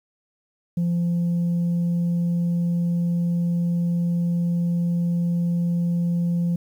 sine tone, 172.3 Hz, F3, 23 cents flat, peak -17 dBFS, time 0.77-6.56 s, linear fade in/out 5 ms, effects tanh soft clip ceiling -18 dBFS + 9-bit

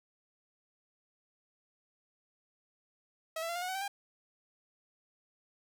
sawtooth tone with pitch steps, 644 / 664.4 / 685.5 / 707.2 / 729.6 / 752.7 / 776.5 / 801.1 Hz, E5 / E5 / F5 / F5 / F#5 / F#5 / G5 / G5, -41 / +13 / -32 / +22 / -24 / +29 / -17 / +37 cents, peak -31 dBFS, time 3.36-3.88 s, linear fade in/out 5 ms, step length 65 ms, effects none

